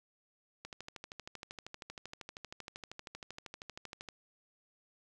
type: click train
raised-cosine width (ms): 0.2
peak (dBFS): -27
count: 45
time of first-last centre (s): 0.65-4.088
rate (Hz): 12.8
effects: none